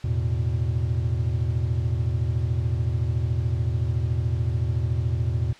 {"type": "chord", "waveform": "triangle", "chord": "E suspended fourth", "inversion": "none", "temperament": "just", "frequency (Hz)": [82.41, 109.88, 123.61], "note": ["E2", "A2", "B2"], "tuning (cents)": [0, -2, 2], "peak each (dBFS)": -24, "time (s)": [0.04, 5.53], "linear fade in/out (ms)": 5, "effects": ["white hiss -48 dBFS RMS until 5.59 s", "low-pass 4000 Hz 12 dB/octave"]}